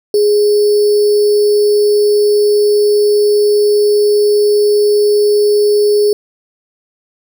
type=tone with sample-and-hold; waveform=sine; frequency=415 Hz; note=G#4; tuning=1 cent flat; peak=-7 dBFS; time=0.14-6.13 s; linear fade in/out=2 ms; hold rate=4900 Hz; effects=none